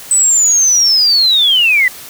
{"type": "linear sweep", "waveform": "sine", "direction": "down", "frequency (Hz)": [8080, 1940], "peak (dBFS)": -7, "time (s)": [0.11, 1.88], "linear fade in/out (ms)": 2, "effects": ["white hiss -32 dBFS RMS until 2.09 s"]}